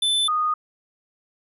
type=tone pair in turn; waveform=square / sine; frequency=3520 / 1235.6 Hz; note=A7 / D#6; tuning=0 / -12 cents; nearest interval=octave + tritone; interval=1812 cents; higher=first; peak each=-19 dBFS; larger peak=neither; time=0.02-0.28 / 0.28-0.54 s; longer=neither; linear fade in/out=5 ms; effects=resampled to 32000 Hz